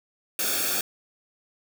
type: noise with comb filter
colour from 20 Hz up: white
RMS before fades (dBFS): -26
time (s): 0.39-0.81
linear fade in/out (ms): 2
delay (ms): 1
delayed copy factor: -0.8
effects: none